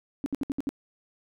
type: tone bursts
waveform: sine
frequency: 277.4 Hz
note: C#4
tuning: 1 cent sharp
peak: -25 dBFS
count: 6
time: 0.24-0.691 s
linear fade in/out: 0 ms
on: 21 ms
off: 65 ms
effects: none

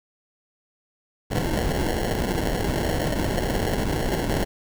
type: noise with sample-and-hold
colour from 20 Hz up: pink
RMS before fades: -24 dBFS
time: 1.3-4.45 s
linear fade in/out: 20 ms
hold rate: 1225 Hz
effects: none

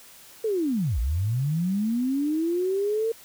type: linear two-way sweep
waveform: sine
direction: down then up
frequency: 458.4 to 53.1 to 458.4 Hz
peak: -22 dBFS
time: 0.44-3.12 s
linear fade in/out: 5 ms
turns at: 0.99 s
effects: white hiss -49 dBFS RMS until 3.24 s

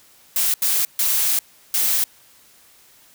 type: noise bursts at uneven times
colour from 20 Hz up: blue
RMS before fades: -19 dBFS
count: 4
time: 0.36-0.54 / 0.62-0.85 / 0.99-1.39 / 1.74-2.04 s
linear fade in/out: 2 ms
effects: white hiss -52 dBFS RMS until 3.14 s

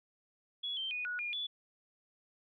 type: tone with pitch steps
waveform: sine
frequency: 3374 / 3130 / 2474 / 1463 / 2421 / 3445 Hz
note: G#7 / G7 / D#7 / F#6 / D#7 / A7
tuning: +27 / -3 / -10 / -20 / -48 / -37 cents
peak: -35 dBFS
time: 0.63-1.47 s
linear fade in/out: 10 ms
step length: 140 ms
effects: none

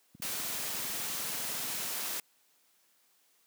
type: click train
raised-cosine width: 5 ms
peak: -33 dBFS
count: 35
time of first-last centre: 0.15-1.85 s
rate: 20 Hz
type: noise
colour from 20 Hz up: white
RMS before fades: -36 dBFS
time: 0.22-2.2 s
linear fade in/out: 2 ms
effects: white hiss -69 dBFS RMS until 3.46 s + high-pass 200 Hz 12 dB/octave

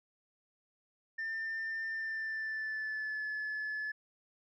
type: tone with pitch glide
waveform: sine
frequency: 1796 to 1721.8 Hz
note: A6 to A6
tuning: +35 to -38 cents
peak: -33 dBFS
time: 1.18-3.92 s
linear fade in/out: 10 ms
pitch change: -73 cents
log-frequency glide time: 1.9-3.26 s
effects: tanh soft clip ceiling -33 dBFS

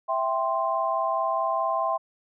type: chord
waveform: sine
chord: C major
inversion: first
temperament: equal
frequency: 659.3 / 784 / 1046.5 Hz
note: E5 / G5 / C6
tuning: 0 / 0 / 0 cents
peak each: -27 / -29 / -26 dBFS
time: 0.08-1.98 s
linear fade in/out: 20 ms
effects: none

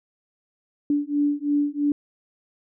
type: beating tone pair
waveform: sine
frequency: 288.9 / 291.9 Hz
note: D4 / D4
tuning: -28 / -10 cents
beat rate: 3 Hz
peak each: -23 / -23 dBFS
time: 0.9-1.92 s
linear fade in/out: 2 ms
effects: none

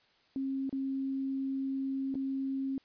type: tone with dropouts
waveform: sine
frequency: 269.1 Hz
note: C4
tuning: 49 cents sharp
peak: -31 dBFS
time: 0.36-2.78 s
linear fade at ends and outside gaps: 1 ms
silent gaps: 0.694-0.727 / 2.143-2.153 s
effects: white hiss -67 dBFS RMS until 2.84 s + resampled to 11025 Hz

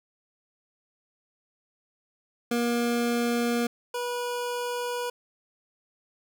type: tone pair in turn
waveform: 25% pulse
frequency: 237.6 / 486.6 Hz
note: A#3 / B4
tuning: +33 / -26 cents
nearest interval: octave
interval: 1241 cents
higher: second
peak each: -20 / -25 dBFS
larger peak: first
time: 2.51-3.67 / 3.94-5.1 s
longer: neither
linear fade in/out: 5 ms
effects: none

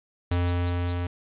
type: tone with level ramp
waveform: square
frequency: 88 Hz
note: F2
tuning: 14 cents sharp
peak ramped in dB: -22 to -27 dBFS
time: 0.31-1.07 s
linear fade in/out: 5 ms
effects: resampled to 8000 Hz + 8-bit

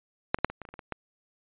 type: clicks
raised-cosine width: 0.5 ms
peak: -7 / -25 / -6 / -23 / -24 / -30 / -29 / -28 / -25 / -17 dBFS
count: 10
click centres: 0.345 / 0.387 / 0.446 / 0.5 / 0.617 / 0.652 / 0.689 / 0.74 / 0.792 / 0.923 s
effects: resampled to 8000 Hz

